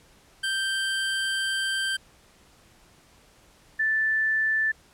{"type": "tone pair in turn", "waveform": ["25% pulse", "sine"], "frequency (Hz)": [1568, 1760], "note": ["G6", "A6"], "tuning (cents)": [0, 0], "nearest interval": "major second", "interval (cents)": 200, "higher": "second", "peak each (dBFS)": -21, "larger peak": "neither", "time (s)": [[0.43, 1.97], [3.79, 4.72]], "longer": "first", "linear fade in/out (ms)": 10, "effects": ["pink hiss -57 dBFS RMS until 4.93 s", "low-pass 11000 Hz 12 dB/octave"]}